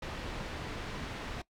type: low-pass noise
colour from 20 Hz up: pink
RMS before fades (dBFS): -40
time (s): 0.02-1.42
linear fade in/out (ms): 5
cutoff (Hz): 3600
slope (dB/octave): 12
effects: noise-tail reverb RT60 0.1 s tail -20 dB re dry